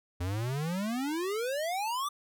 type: exponential sweep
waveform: square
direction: up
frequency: 85 to 1201 Hz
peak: -31 dBFS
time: 0.2-2.09 s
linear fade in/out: 10 ms
effects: none